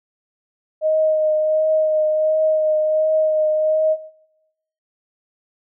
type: tone with vibrato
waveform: sine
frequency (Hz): 622.3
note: D#5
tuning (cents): 0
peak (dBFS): -14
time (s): 0.81-3.97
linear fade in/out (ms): 50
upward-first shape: triangle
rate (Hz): 1.4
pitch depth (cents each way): 17
effects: noise-tail reverb RT60 0.9 s tail -18 dB re dry